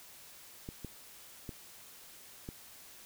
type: clicks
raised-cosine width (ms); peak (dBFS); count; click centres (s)
3; -28; 4; 0.689 / 0.847 / 1.492 / 2.489
effects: white hiss -54 dBFS RMS until 3.05 s